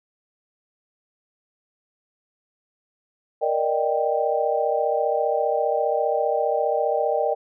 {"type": "chord", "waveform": "sine", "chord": "Eb major seventh", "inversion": "second", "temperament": "equal", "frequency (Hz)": [466.2, 587.3, 622.3, 784], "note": ["Bb4", "D5", "Eb5", "G5"], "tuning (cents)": [0, 0, 0, 0], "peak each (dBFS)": -25, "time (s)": [3.41, 7.35], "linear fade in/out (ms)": 20, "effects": []}